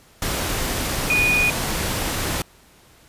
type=tone in noise; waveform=sine; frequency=2465 Hz; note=D#7; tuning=17 cents flat; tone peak=-16 dBFS; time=1.1-1.5 s; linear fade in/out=2 ms; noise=pink; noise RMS=-24 dBFS; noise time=0.22-2.42 s; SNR=+5 dB; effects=pink hiss -52 dBFS RMS until 3.08 s + resampled to 32000 Hz